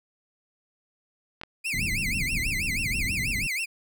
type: clicks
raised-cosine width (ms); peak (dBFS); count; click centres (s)
0.3; -20; 2; 1.414 / 1.435
type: tone with vibrato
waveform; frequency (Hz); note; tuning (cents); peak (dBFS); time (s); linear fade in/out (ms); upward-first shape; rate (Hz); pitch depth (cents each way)
40% pulse; 2349; D7; 0; -26; 1.64-3.66; 20; sine; 6.2; 270
type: low-pass noise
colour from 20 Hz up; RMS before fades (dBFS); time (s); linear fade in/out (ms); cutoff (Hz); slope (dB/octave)
pink; -32; 1.73-3.47; 5; 250; 24
effects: none